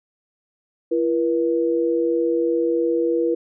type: tone pair together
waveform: sine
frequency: 337.9 / 480.9 Hz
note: E4 / B4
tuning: +43 / -46 cents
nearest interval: tritone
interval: 611 cents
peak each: -20 / -20 dBFS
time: 0.91-3.35 s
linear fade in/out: 10 ms
effects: none